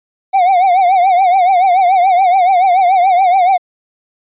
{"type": "tone with vibrato", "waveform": "triangle", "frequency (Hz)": 740, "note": "F#5", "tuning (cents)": 0, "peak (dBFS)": -5, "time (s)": [0.33, 3.58], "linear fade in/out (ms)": 20, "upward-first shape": "triangle", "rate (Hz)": 7, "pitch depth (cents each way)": 130, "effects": ["resampled to 8000 Hz"]}